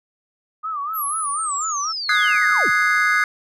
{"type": "tone with vibrato", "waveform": "sine", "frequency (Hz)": 1213, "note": "D#6", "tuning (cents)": -44, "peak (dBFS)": -23, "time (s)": [0.63, 1.93], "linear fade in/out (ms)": 20, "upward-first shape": "sine", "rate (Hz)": 4.1, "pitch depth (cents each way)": 140}
{"type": "linear sweep", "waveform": "sine", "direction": "down", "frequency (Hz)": [11930, 32.79], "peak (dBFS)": -24, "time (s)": [0.93, 2.71], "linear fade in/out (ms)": 50}
{"type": "chord", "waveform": "triangle", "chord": "Ab dominant seventh", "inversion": "second", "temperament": "equal", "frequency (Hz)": [1244.5, 1480, 1661.2, 2093], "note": ["Eb6", "Gb6", "Ab6", "C7"], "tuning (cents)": [0, 0, 0, 0], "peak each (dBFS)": -19, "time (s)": [2.09, 3.24], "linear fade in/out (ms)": 2}
{"type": "click train", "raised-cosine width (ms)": 0.5, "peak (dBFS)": -29, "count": 7, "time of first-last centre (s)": [2.19, 3.139], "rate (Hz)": 6.32}
{"effects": []}